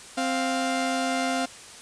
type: tone pair together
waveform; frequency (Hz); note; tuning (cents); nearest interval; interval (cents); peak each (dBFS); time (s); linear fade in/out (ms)
sawtooth; 262.2 / 700; C4 / F5; +4 / +4; octave + perfect fourth; 1700; -23; 0.17-1.46; 10
effects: white hiss -44 dBFS RMS until 1.81 s + resampled to 22050 Hz